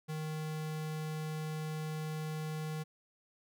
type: tone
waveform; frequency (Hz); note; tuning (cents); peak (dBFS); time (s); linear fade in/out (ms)
square; 155.56; D#3; 0; -37; 0.08-2.84; 20
effects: none